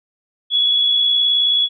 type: tone with amplitude modulation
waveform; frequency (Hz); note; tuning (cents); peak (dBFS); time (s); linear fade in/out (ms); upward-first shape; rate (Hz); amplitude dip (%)
sine; 3379; G#7; +29; -11; 0.5-1.69; 50; sine; 59; 35
effects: none